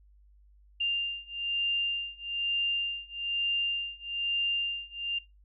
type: beating tone pair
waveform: sine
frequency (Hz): 2794 / 2795.1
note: F7 / F7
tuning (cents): 0 / +1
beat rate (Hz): 1.1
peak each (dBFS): -32 / -31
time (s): 0.8-5.19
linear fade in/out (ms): 10
effects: noise-tail reverb RT60 0.2 s tail -18 dB re dry + added 50 Hz sine -56 dBFS peak until 5.44 s